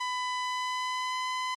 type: tone with pitch glide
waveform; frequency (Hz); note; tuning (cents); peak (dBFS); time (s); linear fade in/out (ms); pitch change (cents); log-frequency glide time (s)
sawtooth; 1000 to 1014.5; B5 to B5; +21 to +46; -26; 0-1.55; 10; +25; 0.42-1.28
effects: low-pass 6000 Hz 12 dB/octave + Opus 48 kbps